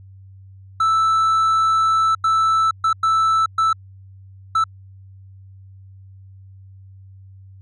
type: tone bursts at uneven times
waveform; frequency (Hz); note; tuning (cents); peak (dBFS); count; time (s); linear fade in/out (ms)
triangle; 1318.5; E6; 0; -12; 6; 0.8-2.15 / 2.24-2.71 / 2.84-2.93 / 3.03-3.46 / 3.58-3.73 / 4.55-4.64; 5
effects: added 96 Hz sine -40 dBFS peak until 7.61 s + resampled to 22050 Hz